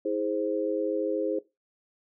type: chord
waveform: sine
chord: E augmented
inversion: none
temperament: equal with one note detuned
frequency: 322.3 / 415.3 / 523.3 Hz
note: E4 / G#4 / B#4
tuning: -39 / 0 / 0 cents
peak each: -30 dBFS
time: 0.05-1.39 s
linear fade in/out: 5 ms
effects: noise-tail reverb RT60 0.2 s tail -17 dB re dry